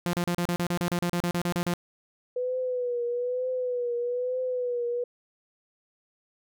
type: tone bursts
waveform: sawtooth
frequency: 174.61 Hz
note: F3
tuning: in tune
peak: -21 dBFS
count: 16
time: 0.06-1.737 s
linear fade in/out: 0 ms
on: 72 ms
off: 35 ms
type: tone with vibrato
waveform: sine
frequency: 493.9 Hz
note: B4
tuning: in tune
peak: -26 dBFS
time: 2.36-5.04 s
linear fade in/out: 5 ms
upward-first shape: triangle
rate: 1.1 Hz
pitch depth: 67 cents each way
effects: none